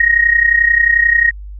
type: tone with amplitude modulation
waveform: sine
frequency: 1875 Hz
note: A#6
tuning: 10 cents sharp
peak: -5 dBFS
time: 0-1.31 s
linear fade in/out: 5 ms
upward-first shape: sine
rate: 31.3 Hz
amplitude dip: 75%
effects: added 50 Hz sine -27 dBFS peak until 1.59 s